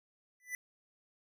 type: tone with exponential growth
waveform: square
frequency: 1991 Hz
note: B6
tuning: 14 cents sharp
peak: -34 dBFS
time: 0.4-0.55 s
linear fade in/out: 1 ms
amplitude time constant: 32 ms
effects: none